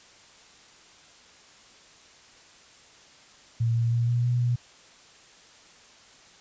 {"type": "tone with pitch steps", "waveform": "sine", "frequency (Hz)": [115.6, 116.5, 118, 120.2, 122.1, 121.3], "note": ["A#2", "A#2", "A#2", "B2", "B2", "B2"], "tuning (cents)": [-14, -1, 22, -46, -19, -31], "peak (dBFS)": -21, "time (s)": [3.6, 4.56], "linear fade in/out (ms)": 10, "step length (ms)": 160, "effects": ["white hiss -53 dBFS RMS until 6.4 s", "resampled to 16000 Hz"]}